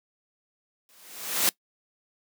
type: noise with exponential growth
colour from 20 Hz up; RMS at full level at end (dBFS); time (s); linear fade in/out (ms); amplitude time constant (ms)
white; -20; 0.89-1.49; 0; 130
effects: noise-tail reverb RT60 0.1 s tail -22 dB re dry + high-pass 200 Hz 12 dB/octave